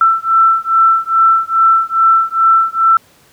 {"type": "beating tone pair", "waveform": "sine", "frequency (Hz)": [1334, 1336.4], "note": ["E6", "E6"], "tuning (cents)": [20, 23], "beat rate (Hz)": 2.4, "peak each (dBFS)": -11, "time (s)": [0.01, 2.97], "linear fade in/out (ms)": 2, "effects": ["pink hiss -48 dBFS RMS until 3.32 s", "high-pass 100 Hz 12 dB/octave"]}